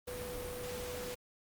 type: tone in noise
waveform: sine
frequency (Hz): 493.9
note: B4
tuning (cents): 0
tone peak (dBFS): -41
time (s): 0.07-1.15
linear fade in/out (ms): 10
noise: pink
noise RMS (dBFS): -44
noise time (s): 0.07-1.15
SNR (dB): 0
effects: Opus 32 kbps